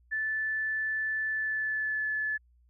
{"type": "tone with pitch glide", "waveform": "sine", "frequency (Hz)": [1750, 1727.9], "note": ["A6", "A6"], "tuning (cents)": [-10, -32], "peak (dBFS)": -28, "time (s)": [0.11, 2.38], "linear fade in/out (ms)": 20, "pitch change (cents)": -22, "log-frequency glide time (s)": [1.3, 2.07], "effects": ["added 60 Hz sine -60 dBFS peak until 2.69 s"]}